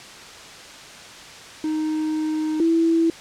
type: tone pair in turn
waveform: triangle / sine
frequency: 310.8 / 329.9 Hz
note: D#4 / E4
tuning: -2 / +1 cents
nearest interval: minor second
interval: 103 cents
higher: second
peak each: -19 / -15 dBFS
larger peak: second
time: 1.64-2.6 / 2.6-3.1 s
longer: first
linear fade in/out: 2 ms
effects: white hiss -40 dBFS RMS until 3.2 s + low-pass 6000 Hz 12 dB/octave